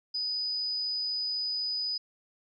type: tone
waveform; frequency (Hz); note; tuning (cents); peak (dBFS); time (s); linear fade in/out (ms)
sine; 4978; D#8; 0; -29; 0.14-1.98; 10
effects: none